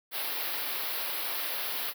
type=band-stop noise; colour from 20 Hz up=white; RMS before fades=-33 dBFS; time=0.11-1.94 s; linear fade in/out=50 ms; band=4900 to 11000 Hz; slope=48 dB/octave; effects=high-pass 400 Hz 12 dB/octave